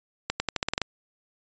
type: accelerating click train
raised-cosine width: 0.2 ms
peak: -8 dBFS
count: 9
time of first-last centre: 0.3-0.817 s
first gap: 100 ms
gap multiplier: 0.87
effects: resampled to 16000 Hz